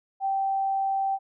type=tone; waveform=sine; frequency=779 Hz; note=G5; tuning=11 cents flat; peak=-23 dBFS; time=0.2-1.19 s; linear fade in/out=50 ms; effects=none